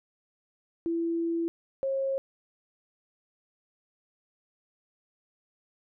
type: tone pair in turn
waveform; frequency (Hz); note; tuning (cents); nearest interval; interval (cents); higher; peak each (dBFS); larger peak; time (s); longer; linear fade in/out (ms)
sine; 334.4 / 540.2; E4 / C#5; +25 / -45; minor sixth; 830; second; -26; neither; 0.86-1.48 / 1.83-2.18; first; 0
effects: none